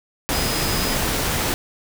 sine tone in noise, 5000 Hz, D#8, 8 cents sharp, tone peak -29 dBFS, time 0.33-0.95 s, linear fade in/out 0 ms, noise pink, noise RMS -22 dBFS, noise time 0.29-1.54 s, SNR -10 dB, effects none

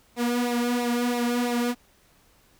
sawtooth tone with flanger, 241.5 Hz, B3, 39 cents flat, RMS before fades -25 dBFS, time 0.16-1.75 s, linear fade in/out 50 ms, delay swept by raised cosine 0.62 to 3.12 ms, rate 3 Hz, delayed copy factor -0.7, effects pink hiss -60 dBFS RMS until 2.59 s

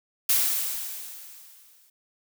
blue noise with exponential decay, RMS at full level -20 dBFS, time 0.29-1.9 s, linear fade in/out 5 ms, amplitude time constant 350 ms, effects none

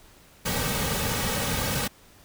pink noise with comb filter, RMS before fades -27 dBFS, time 0.45-1.88 s, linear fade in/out 10 ms, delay 2.9 ms, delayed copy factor -0.65, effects pink hiss -54 dBFS RMS until 2.24 s

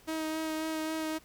sawtooth tone with vibrato, 316 Hz, D#4, 27 cents sharp, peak -28 dBFS, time 0.07-1.19 s, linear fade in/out 20 ms, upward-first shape sine, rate 3.7 Hz, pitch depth 15 cents each way, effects pink hiss -59 dBFS RMS until 1.24 s

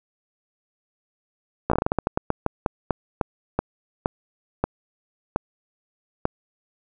slowing click train, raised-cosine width 1 ms, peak -6 dBFS, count 21, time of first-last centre 1.7-6.254 s, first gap 15 ms, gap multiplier 1.24, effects none

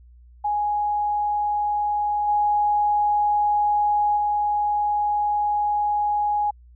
sine tone with level steps, 831 Hz, G#5, 1 cent sharp, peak -20 / -17 / -19 dBFS, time 0.44-6.51 s, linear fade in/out 10 ms, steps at 2.27 / 4.16 s, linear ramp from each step 20 ms, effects added 60 Hz sine -46 dBFS peak until 6.75 s

